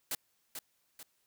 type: noise with echo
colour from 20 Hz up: white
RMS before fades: -35 dBFS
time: 0.11-0.15 s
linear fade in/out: 2 ms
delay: 440 ms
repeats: 2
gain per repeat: -7 dB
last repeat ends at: 1.03 s
effects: white hiss -75 dBFS RMS until 1.26 s